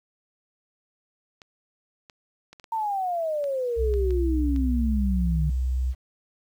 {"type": "clicks", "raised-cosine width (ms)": 0.2, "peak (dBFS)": -28, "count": 9, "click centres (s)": [1.418, 2.098, 2.53, 2.598, 2.642, 3.441, 3.939, 4.107, 4.562]}
{"type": "exponential sweep", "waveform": "sine", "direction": "down", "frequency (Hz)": [917, 148.1], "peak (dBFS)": -24, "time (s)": [2.72, 5.5], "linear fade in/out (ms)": 5}
{"type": "tone", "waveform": "sine", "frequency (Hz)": 63.6, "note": "C2", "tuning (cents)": -48, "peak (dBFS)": -22, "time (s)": [3.76, 5.95], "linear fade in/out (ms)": 50}
{"effects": ["9-bit"]}